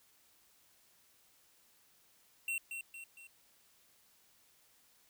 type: tone with echo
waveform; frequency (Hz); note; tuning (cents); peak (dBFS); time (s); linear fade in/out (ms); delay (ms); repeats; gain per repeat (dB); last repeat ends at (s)
square; 2723; F7; -44; -35; 2.48-2.58; 2; 230; 3; -6; 3.27
effects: white hiss -68 dBFS RMS until 5.09 s